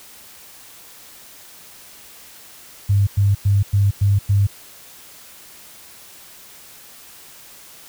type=tone bursts; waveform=sine; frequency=100 Hz; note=G2; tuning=35 cents sharp; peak=-12 dBFS; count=6; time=2.89-4.47 s; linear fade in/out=10 ms; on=180 ms; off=100 ms; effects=white hiss -43 dBFS RMS until 7.88 s